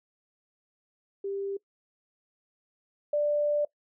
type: tone pair in turn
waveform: sine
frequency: 395.5 / 589.5 Hz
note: G4 / D5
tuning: +15 / +6 cents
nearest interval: perfect fifth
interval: 691 cents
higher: second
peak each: -30 / -23 dBFS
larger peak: second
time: 1.24-1.57 / 3.13-3.65 s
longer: second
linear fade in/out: 5 ms
effects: noise-tail reverb RT60 0.1 s tail -21 dB re dry